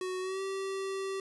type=tone with pitch glide; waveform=square; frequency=370 to 387.1 Hz; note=F#4 to G4; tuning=0 to -22 cents; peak=-34 dBFS; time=0.01-1.2 s; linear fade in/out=2 ms; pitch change=+78 cents; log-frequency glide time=0.2-0.41 s; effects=resampled to 24000 Hz